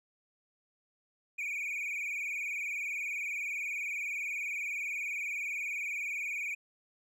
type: tone with vibrato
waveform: triangle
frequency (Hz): 2349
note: D7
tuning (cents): 0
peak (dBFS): -32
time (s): 1.38-6.55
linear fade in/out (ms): 10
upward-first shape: sine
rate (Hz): 20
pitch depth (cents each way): 95
effects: none